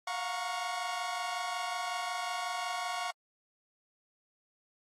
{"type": "chord", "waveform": "sawtooth", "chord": "Gb major seventh", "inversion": "third", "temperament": "equal with one note detuned", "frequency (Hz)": [698.5, 723.9, 932.3, 1108.7], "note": ["F5", "Gb5", "Bb5", "Db6"], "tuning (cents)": [0, -38, 0, 0], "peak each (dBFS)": [-37, -34, -38, -34], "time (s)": [0.07, 3.11], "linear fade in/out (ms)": 5, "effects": ["low-pass 8000 Hz 12 dB/octave", "AAC 48 kbps"]}